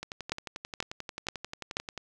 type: two click trains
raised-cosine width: 0.2 ms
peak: -20 / -12 dBFS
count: 23 / 4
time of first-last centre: 0.03-1.977 / 0.32-1.769 s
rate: 11.3 / 2.07 Hz
effects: none